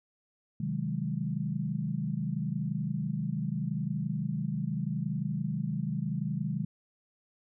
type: chord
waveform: sine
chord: Ab dominant seventh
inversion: first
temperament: just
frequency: 129.78 / 155.74 / 186.89 / 207.7 Hz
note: C3 / Eb3 / Gb3 / Ab3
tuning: -14 / +2 / +18 / 0 cents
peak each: -36 / -33 / -36 / -36 dBFS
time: 0.6-6.65 s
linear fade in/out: 5 ms
effects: none